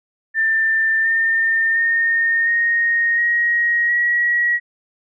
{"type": "tone with pitch steps", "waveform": "sine", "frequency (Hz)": [1786, 1810.9, 1836.2, 1861.8, 1887.8, 1914.2], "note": ["A6", "A6", "A#6", "A#6", "A#6", "A#6"], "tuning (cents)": [25, 49, -27, -3, 21, 45], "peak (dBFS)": -14, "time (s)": [0.34, 4.6], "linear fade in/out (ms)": 50, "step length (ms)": 710, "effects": []}